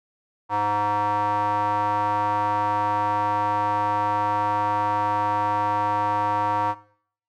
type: tone with band-pass filter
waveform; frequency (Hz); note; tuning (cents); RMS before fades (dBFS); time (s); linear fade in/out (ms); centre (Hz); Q
square; 103.83; G#2; 0; -23; 0.49-6.75; 50; 960; 5.6
effects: noise-tail reverb RT60 0.6 s tail -19 dB re dry